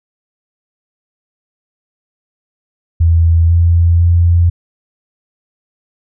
sine tone with pitch steps, 83.1 / 85 / 85.9 Hz, E2 / F2 / F2, +15 / -46 / -28 cents, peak -6 dBFS, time 3-4.5 s, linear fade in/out 10 ms, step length 500 ms, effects none

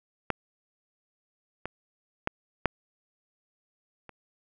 clicks, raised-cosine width 0.5 ms, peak -10 / -18 / -11 / -7 / -29 dBFS, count 5, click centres 0.303 / 1.656 / 2.274 / 2.657 / 4.093 s, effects none

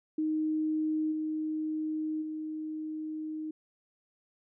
sine tone with level steps, 311.1 Hz, D#4, in tune, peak -27 / -30 / -34 dBFS, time 0.18-3.51 s, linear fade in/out 5 ms, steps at 1.11 / 2.21 s, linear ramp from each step 20 ms, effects none

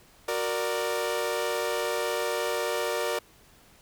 sawtooth chord, Gb augmented, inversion none, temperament equal with one note detuned, 370 / 466.2 / 591.4 Hz, Gb4 / Bb4 / D5, 0 / 0 / +12 cents, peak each -30 / -26 / -27 dBFS, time 0.28-3.19 s, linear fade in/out 5 ms, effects pink hiss -57 dBFS RMS until 3.81 s

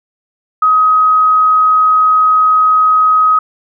sine tone, 1263 Hz, D#6, 26 cents sharp, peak -6 dBFS, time 0.62-3.39 s, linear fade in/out 5 ms, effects none

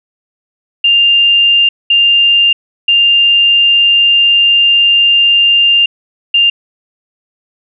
sine tone bursts at uneven times, 2798 Hz, F7, 3 cents sharp, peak -5 dBFS, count 4, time 0.84-1.69 / 1.9-2.53 / 2.88-5.86 / 6.34-6.5 s, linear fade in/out 5 ms, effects none

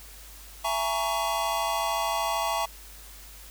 square chord, A# half-diminished seventh, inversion second, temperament just, 671.3 / 839.1 / 932.3 / 1118.8 Hz, E5 / G#5 / A#5 / C#6, +31 / +18 / 0 / +16 cents, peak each -32 dBFS, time 0.64-2.66 s, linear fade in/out 10 ms, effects added 50 Hz sine -47 dBFS peak until 3.5 s + white hiss -48 dBFS RMS until 3.5 s

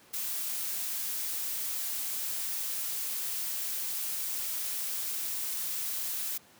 blue noise, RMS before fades -34 dBFS, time 0.13-6.38 s, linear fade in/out 10 ms, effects pink hiss -58 dBFS RMS until 6.59 s + high-pass 150 Hz 12 dB/octave

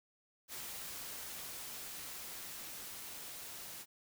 white noise with level ramp, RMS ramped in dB -45 to -48 dBFS, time 0.48-3.86 s, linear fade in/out 50 ms, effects none

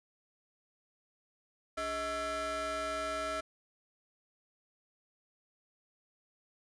40% pulse ring-modulated tone, 349.2 Hz, F4, in tune, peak -30 dBFS, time 1.77-3.41 s, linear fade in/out 10 ms, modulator 986 Hz, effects resampled to 24000 Hz

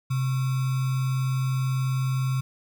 sine tone with sample-and-hold, 130.81 Hz, C3, in tune, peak -22 dBFS, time 0.1-2.41 s, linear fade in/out 10 ms, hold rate 1225 Hz, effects none

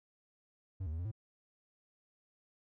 triangle tone with pitch steps, 94.5 / 76.4 / 81.2 / 88 / 109.1 Hz, F#2 / D#2 / E2 / F2 / A2, +37 / -31 / -26 / +14 / -14 cents, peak -34 dBFS, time 0.8-1.115 s, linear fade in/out 10 ms, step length 63 ms, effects none

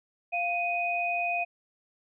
sine tone pair together, 698.5 / 2494 Hz, F5 / D#7, 0 / +3 cents, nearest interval octave + minor seventh, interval 2203 cents, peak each -29 / -29 dBFS, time 0.32-1.45 s, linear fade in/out 20 ms, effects none

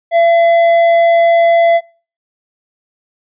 triangle tone with tanh clipping, 676 Hz, E5, 43 cents sharp, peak -8 dBFS, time 0.11-1.81 s, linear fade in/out 50 ms, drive 12 dB, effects noise-tail reverb RT60 0.4 s tail -24 dB re dry + resampled to 8000 Hz

